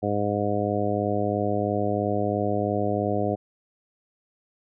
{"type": "harmonic tone", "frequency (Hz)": 103, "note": "G#2", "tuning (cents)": -14, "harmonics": [1, 2, 3, 4, 5, 6, 7], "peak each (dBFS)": [-30, -30, -30, -30, -30, -30, -30], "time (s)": [0.02, 3.36], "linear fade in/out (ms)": 20, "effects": []}